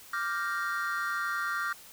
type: chord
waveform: triangle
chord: G minor seventh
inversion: second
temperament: equal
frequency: 1174.7 / 1396.9 / 1568 / 1864.7 Hz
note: D6 / F6 / G6 / Bb6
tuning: 0 / 0 / 0 / 0 cents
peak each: -33 / -31 / -35 / -36 dBFS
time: 0.13-1.73 s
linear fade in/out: 5 ms
effects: white hiss -51 dBFS RMS until 1.92 s